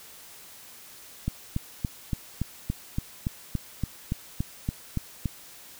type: click train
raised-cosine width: 5 ms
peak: -14 dBFS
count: 15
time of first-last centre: 1.28-5.257 s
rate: 3.52 Hz
effects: white hiss -48 dBFS RMS until 5.79 s